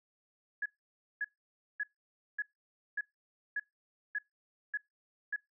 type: tone bursts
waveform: sine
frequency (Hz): 1683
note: G#6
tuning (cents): +23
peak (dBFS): -31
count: 9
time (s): 0.62-5.362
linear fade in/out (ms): 5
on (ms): 38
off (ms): 550
effects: noise-tail reverb RT60 0.2 s tail -25 dB re dry